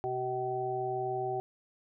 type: harmonic tone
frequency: 127 Hz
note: B2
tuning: 49 cents sharp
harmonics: 1 / 3 / 5 / 6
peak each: -42 / -34 / -41 / -34 dBFS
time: 0.04-1.4 s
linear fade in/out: 0 ms
effects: none